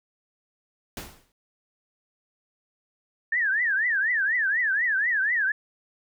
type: noise with exponential decay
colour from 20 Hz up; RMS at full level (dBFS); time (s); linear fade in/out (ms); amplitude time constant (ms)
pink; -33; 0.97-1.32; 1; 76
type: tone with vibrato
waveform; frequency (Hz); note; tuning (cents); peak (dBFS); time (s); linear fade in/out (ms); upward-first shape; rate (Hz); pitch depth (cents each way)
sine; 1748; A6; -12; -21; 3.32-5.52; 5; triangle; 4.1; 260
effects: none